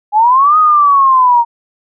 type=linear two-way sweep; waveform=sine; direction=up then down; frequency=816 to 1259 to 927 Hz; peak=-5 dBFS; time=0.12-1.45 s; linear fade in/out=50 ms; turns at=0.58 s; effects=none